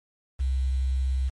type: tone with quantisation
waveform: sine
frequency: 65.41 Hz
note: C2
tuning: in tune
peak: -22 dBFS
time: 0.39-1.3 s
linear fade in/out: 20 ms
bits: 8
effects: MP3 48 kbps